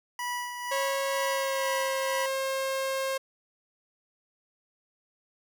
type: tone with tremolo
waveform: 25% pulse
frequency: 977 Hz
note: B5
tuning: 19 cents flat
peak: -26 dBFS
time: 0.19-2.26 s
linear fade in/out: 2 ms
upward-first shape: sine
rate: 2.1 Hz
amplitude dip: 50%
type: tone with pitch glide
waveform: sawtooth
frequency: 547 to 534.5 Hz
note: C#5 to C5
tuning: -23 to +37 cents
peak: -24 dBFS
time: 0.71-3.18 s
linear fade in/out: 10 ms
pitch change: -40 cents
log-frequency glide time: 1.14-1.81 s
effects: none